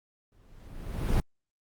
brown noise with exponential growth, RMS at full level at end -22 dBFS, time 0.32-1.2 s, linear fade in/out 1 ms, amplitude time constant 190 ms, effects Opus 48 kbps

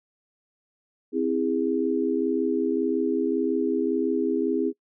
sine chord, C augmented, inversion none, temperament just, 261.6 / 327 / 408.8 Hz, C4 / E4 / G#4, 0 / -14 / -27 cents, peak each -26 dBFS, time 1.12-4.73 s, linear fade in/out 50 ms, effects noise-tail reverb RT60 0.1 s tail -24 dB re dry

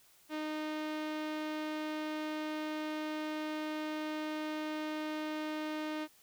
sawtooth tone with low-pass filter, 307.7 Hz, D#4, 19 cents flat, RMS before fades -38 dBFS, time 0.29-6.08 s, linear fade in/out 50 ms, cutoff 3700 Hz, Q 0.97, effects white hiss -64 dBFS RMS until 6.22 s

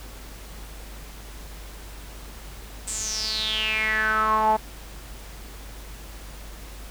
sawtooth tone with band-pass filter sweep, 217.4 Hz, A3, 21 cents flat, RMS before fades -24 dBFS, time 2.87-4.57 s, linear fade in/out 10 ms, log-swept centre 8200 to 780 Hz, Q 7.9, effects added 50 Hz sine -39 dBFS peak until 6.9 s + pink hiss -44 dBFS RMS until 6.9 s

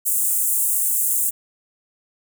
pink high-pass noise, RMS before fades -20 dBFS, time 0.05-1.31 s, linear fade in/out 20 ms, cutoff 7700 Hz, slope 48 dB/octave, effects none

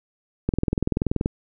click train, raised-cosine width 3 ms, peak -8 dBFS, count 17, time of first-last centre 0.49-1.259 s, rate 20.8 Hz, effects none

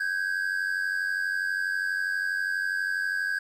triangle tone pair together, 1551.7 / 1644 Hz, G6 / G#6, -18 / -18 cents, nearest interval minor second, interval 100 cents, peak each -27 dBFS, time 0-3.39 s, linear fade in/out 5 ms, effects 10-bit

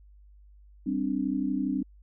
sine chord, G suspended fourth, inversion none, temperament equal, 196 / 261.6 / 293.7 Hz, G3 / C4 / D4, 0 / 0 / 0 cents, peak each -32 / -29 / -30 dBFS, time 0.86-1.83 s, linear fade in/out 10 ms, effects added 50 Hz sine -51 dBFS peak until 2.02 s

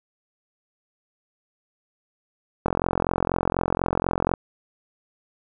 click train, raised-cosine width 1 ms, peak -7 dBFS, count 75, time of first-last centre 2.66-4.338 s, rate 44.1 Hz, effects none

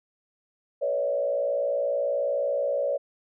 sine tone with frequency modulation, 564 Hz, C#5, 30 cents sharp, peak -23 dBFS, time 0.81-2.98 s, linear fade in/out 20 ms, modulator 60.5 Hz, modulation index 1, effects none

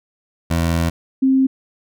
20% pulse / sine tone pair in turn, 83.5 / 265.1 Hz, E2 / C4, +23 / +23 cents, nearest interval octave + minor sixth, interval 2000 cents, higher second, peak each -11 dBFS, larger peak neither, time 0.5-0.9 / 1.22-1.47 s, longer first, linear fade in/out 10 ms, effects none

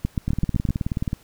two click trains, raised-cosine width 5 ms, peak -11 / -9 dBFS, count 17 / 6, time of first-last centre 0.28-1.131 / 0.05-0.689 s, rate 18.8 / 7.82 Hz, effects pink hiss -54 dBFS RMS until 1.23 s

